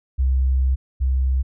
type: tone pair in turn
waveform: sine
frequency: 65.3 / 65.3 Hz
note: C2 / C2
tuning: -3 / -3 cents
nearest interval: unison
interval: 0 cents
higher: neither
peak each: -15 / -16 dBFS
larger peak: first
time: 0.18-0.76 / 1-1.43 s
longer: first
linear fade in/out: 20 ms
effects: none